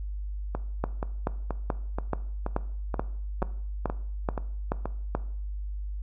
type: two click trains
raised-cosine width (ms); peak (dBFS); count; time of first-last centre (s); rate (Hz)
1; -16 / -12; 10 / 11; 0.55-4.856 / 0.84-5.15; 2.09 / 2.32
effects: noise-tail reverb RT60 0.6 s tail -17 dB re dry + added 50 Hz sine -31 dBFS peak until 6.02 s